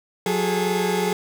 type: tone cluster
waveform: 30% pulse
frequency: 182 / 410.2 / 432.2 Hz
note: F#3 / G#4 / A4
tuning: -28 / -21 / -31 cents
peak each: -22 dBFS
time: 0.26-1.13 s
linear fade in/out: 2 ms
effects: none